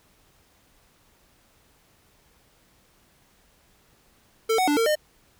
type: tone with pitch steps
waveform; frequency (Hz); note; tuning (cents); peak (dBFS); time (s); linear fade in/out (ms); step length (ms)
square; 446.9 / 744 / 293.2 / 456.3 / 608; A4 / F#5 / D4 / A#4 / D#5; +27 / +9 / -3 / -37 / -40; -20; 4.49-4.955; 10; 93
effects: pink hiss -61 dBFS RMS until 5.39 s